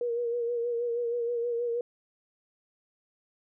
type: tone with vibrato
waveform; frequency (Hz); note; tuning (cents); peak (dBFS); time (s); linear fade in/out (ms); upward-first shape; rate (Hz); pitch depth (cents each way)
sine; 474.2; A#4; +30; -27; 0.01-1.81; 2; sine; 6.3; 38
effects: none